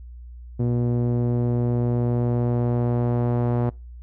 sawtooth tone with low-pass filter sweep, 120.5 Hz, B2, 42 cents flat, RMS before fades -22 dBFS, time 0.59-3.7 s, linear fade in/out 10 ms, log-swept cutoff 380 to 800 Hz, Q 0.99, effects noise-tail reverb RT60 0.3 s tail -26 dB re dry + added 60 Hz sine -37 dBFS peak until 4.02 s

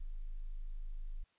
sine tone, 26.38 Hz, G#0, 28 cents sharp, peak -38 dBFS, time 0-1.24 s, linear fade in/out 10 ms, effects white hiss -74 dBFS RMS until 1.38 s + resampled to 8000 Hz

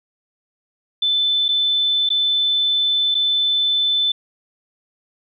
sine tone with dropouts, 3520 Hz, A7, in tune, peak -15 dBFS, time 1.02-4.12 s, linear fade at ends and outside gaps 5 ms, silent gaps 1.483-1.488 / 2.091-2.102 / 3.145-3.15 s, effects none

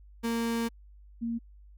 35% pulse / sine tone pair in turn, 231.1 / 232.1 Hz, A#3 / A#3, -15 / -7 cents, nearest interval unison, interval 8 cents, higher second, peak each -26 / -29 dBFS, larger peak first, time 0.23-0.69 / 1.21-1.39 s, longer first, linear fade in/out 20 ms, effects added 50 Hz sine -50 dBFS peak until 1.77 s

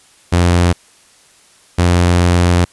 sawtooth tone pair in turn, 87.5 / 87.85 Hz, F2 / F2, +4 / +11 cents, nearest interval unison, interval 7 cents, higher second, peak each -5 dBFS, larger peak neither, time 0.32-0.73 / 1.78-2.65 s, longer second, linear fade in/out 10 ms, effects white hiss -48 dBFS RMS until 2.72 s + resampled to 24000 Hz

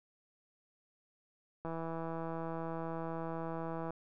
click train, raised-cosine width 1 ms, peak -27 dBFS, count 371, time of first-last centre 1.65-3.906 s, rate 164 Hz, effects none

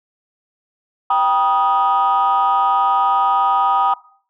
sine chord, G augmented, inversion none, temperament equal with one note detuned, 784 / 963.5 / 1244.5 Hz, G5 / B5 / D#6, 0 / -43 / 0 cents, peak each -16 dBFS, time 1.1-3.94 s, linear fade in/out 5 ms, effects noise-tail reverb RT60 0.5 s tail -20 dB re dry + tanh soft clip ceiling -7 dBFS

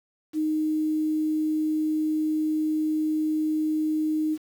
sine tone with quantisation, 310 Hz, D#4, 6 cents flat, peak -22 dBFS, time 0.33-4.38 s, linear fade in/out 50 ms, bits 8, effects none

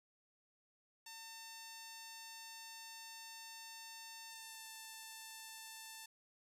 5% pulse tone with pitch glide, 900 to 889.1 Hz, A5 to A5, +39 to +18 cents, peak -38 dBFS, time 1.06-6.06 s, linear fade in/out 5 ms, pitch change -21 cents, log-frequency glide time 4.28-4.69 s, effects none

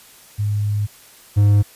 sine / triangle tone pair in turn, 103.83 / 102.52 Hz, G#2 / G#2, 0 / -22 cents, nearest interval unison, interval 22 cents, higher first, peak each -17 / -8 dBFS, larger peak second, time 0.38-0.87 / 1.36-1.63 s, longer first, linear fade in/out 20 ms, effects white hiss -46 dBFS RMS until 1.75 s + resampled to 32000 Hz

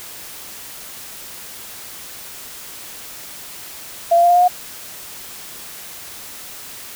sine tone with pitch steps, 681 / 688.9 / 696.9 / 705 / 713.2 / 721.5 Hz, F5 / F5 / F5 / F5 / F5 / F#5, -44 / -24 / -4 / +16 / +36 / -44 cents, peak -9 dBFS, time 4.11-4.482 s, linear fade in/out 10 ms, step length 62 ms, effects white hiss -35 dBFS RMS until 6.95 s

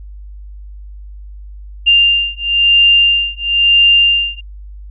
sine beating tone pair, 2794 / 2795 Hz, F7 / F7, 0 / +1 cents, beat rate 1 Hz, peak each -11 dBFS, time 1.86-4.41 s, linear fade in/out 20 ms, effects added 50 Hz sine -29 dBFS peak until 4.9 s

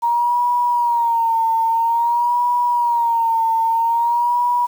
sine tone with vibrato, 937 Hz, A#5, 9 cents sharp, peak -14 dBFS, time 0.02-4.67 s, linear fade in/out 20 ms, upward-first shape sine, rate 0.5 Hz, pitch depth 61 cents each way, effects 7-bit

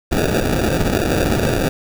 violet noise with sample-and-hold, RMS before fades -17 dBFS, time 0.11-1.69 s, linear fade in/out 5 ms, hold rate 1050 Hz, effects none

